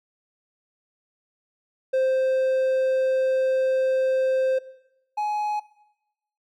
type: tone pair in turn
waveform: triangle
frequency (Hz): 523.3 / 840.4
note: C5 / G#5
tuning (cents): 0 / +20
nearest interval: minor sixth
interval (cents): 820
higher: second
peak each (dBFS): -17 / -21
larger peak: first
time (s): 1.93-4.59 / 5.17-5.6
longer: first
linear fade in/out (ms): 10
effects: noise-tail reverb RT60 0.9 s tail -19 dB re dry